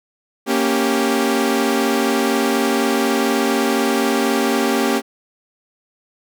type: chord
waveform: sawtooth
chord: G diminished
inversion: first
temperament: equal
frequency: 233.1 / 277.2 / 392 Hz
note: Bb3 / Db4 / G4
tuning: 0 / 0 / 0 cents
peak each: -16 dBFS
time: 0.46-5.02 s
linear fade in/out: 50 ms
effects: none